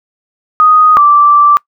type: tone pair in turn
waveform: sine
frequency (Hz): 1244.5 / 1169.5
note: D#6 / D6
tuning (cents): 0 / -8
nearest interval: minor second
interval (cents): 108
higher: first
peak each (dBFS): -3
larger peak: neither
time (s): 0.6-0.97 / 0.97-1.57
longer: second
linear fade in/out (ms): 0
effects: noise-tail reverb RT60 0.1 s tail -23 dB re dry